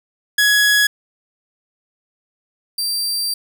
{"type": "tone pair in turn", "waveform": "sawtooth", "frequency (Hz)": [1677, 4700], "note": ["G#6", "D8"], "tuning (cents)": [16, 1], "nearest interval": "octave + tritone", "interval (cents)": 1785, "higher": "second", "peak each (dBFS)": [-8, -16], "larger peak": "first", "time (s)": [[0.38, 0.87], [2.78, 3.34]], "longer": "second", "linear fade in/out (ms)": 5, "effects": []}